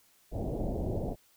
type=low-pass noise; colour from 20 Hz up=pink; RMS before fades=-33 dBFS; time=0.31-1.16 s; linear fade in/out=50 ms; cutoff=720 Hz; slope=48 dB/octave; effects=white hiss -65 dBFS RMS until 1.36 s